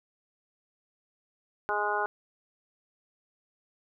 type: harmonic tone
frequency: 207.7 Hz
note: G#3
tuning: in tune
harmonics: 2 / 3 / 4 / 5 / 6 / 7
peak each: -34 / -37 / -31 / -34 / -36 / -32 dBFS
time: 1.69-2.06 s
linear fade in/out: 0 ms
effects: none